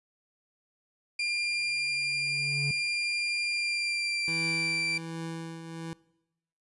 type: tone with pitch glide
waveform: 30% pulse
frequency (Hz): 2396 to 2347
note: D7 to D7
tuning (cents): +34 to -2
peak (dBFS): -25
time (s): 1.19-4.98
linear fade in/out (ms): 5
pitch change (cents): -36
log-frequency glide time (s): 3.49-4.49
type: tone with exponential growth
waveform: triangle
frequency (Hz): 141.9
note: C#3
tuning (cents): +41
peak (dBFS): -26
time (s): 1.46-2.71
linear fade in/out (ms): 2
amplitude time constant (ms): 270
type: tone with tremolo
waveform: 25% pulse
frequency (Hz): 164.4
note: E3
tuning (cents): -4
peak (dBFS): -30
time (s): 4.28-5.93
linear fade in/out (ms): 0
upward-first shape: triangle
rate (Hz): 1.3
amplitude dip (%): 60
effects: noise-tail reverb RT60 0.9 s tail -22 dB re dry + resampled to 24000 Hz